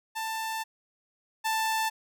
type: tone pair in turn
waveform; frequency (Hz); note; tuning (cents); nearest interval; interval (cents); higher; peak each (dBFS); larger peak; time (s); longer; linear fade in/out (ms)
sawtooth; 888 / 884.1; A5 / A5; +16 / +8; unison; 8; first; -27 / -22; second; 0.15-0.64 / 1.44-1.9; first; 20
effects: none